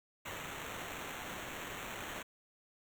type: noise with sample-and-hold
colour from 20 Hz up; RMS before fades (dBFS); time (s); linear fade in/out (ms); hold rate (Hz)
violet; -44; 0.25-2.23; 10; 4900
effects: none